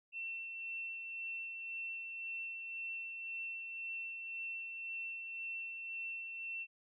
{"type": "tone with tremolo", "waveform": "sine", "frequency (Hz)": 2697, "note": "E7", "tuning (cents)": 39, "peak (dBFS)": -39, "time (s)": [0.12, 6.67], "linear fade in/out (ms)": 50, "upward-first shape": "sine", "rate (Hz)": 1.9, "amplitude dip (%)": 35, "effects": []}